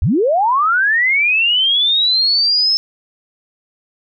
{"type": "linear sweep", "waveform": "sine", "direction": "up", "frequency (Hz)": [55, 5270], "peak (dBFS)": -11, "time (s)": [0.02, 2.77], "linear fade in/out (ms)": 0, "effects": []}